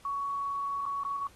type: tone with dropouts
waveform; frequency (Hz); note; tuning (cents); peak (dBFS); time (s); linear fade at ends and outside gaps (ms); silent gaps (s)
sine; 1119; C#6; +16; -30; 0.05-1.27; 2; 0.855-0.862 / 1.035-1.049
effects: pink hiss -59 dBFS RMS until 1.35 s + AAC 32 kbps